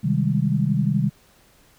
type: chord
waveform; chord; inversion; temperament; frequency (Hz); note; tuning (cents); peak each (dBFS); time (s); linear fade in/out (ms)
sine; Ab major seventh; first; equal; 130.81 / 155.56 / 196 / 207.7; C3 / Eb3 / G3 / Ab3; 0 / 0 / 0 / 0; -23 / -22 / -23 / -27; 0.03-1.1; 20
effects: pink hiss -56 dBFS RMS until 1.78 s